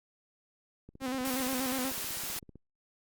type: click train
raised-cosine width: 3 ms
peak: -36 dBFS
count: 27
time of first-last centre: 0.89-2.557 s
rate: 15.6 Hz
type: tone with vibrato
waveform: sawtooth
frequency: 259.4 Hz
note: C4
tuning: 15 cents flat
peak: -28 dBFS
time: 1-1.93 s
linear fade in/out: 50 ms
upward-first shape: square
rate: 8.3 Hz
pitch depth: 47 cents each way
type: high-pass noise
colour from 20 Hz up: white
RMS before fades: -37 dBFS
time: 1.25-2.39 s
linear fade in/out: 2 ms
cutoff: 160 Hz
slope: 24 dB/octave
effects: Opus 48 kbps